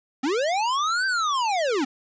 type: linear two-way sweep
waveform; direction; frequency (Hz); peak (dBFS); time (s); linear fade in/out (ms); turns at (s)
square; up then down; 244.6 to 1575 to 244.6; -22; 0.23-1.85; 10; 1.06
effects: resampled to 16000 Hz + 9-bit